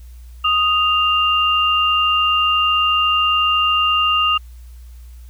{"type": "tone pair together", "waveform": "sine", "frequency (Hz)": [1244.5, 2794], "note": ["D#6", "F7"], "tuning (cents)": [0, 0], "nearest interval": "octave + major second", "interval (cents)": 1400, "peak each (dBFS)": -16, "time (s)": [0.44, 4.38], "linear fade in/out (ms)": 10, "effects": ["added 60 Hz sine -35 dBFS peak until 5.29 s", "white hiss -55 dBFS RMS until 5.29 s"]}